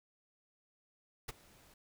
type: noise with ADSR envelope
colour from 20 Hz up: pink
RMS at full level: -40 dBFS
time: 1.28-1.74 s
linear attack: 10 ms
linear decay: 22 ms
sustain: -23 dB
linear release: 4 ms
effects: none